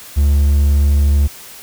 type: tone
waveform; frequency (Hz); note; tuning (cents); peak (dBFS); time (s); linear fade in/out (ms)
triangle; 71.6; D2; -43; -7; 0.16-1.28; 20
effects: white hiss -36 dBFS RMS until 1.62 s